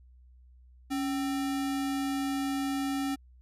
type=tone with sample-and-hold; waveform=sine; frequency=277.2 Hz; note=C#4; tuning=in tune; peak=-28 dBFS; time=0.9-3.16 s; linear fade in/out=20 ms; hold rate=1050 Hz; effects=added 62 Hz sine -53 dBFS peak until 3.41 s + resampled to 32000 Hz